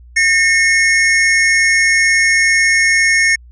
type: tone pair together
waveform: square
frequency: 1818.2 / 2176 Hz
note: A#6 / C#7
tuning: -44 / -33 cents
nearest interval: minor third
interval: 311 cents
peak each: -13 dBFS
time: 0.16-3.36 s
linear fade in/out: 10 ms
effects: added 60 Hz sine -37 dBFS peak until 3.51 s + resampled to 22050 Hz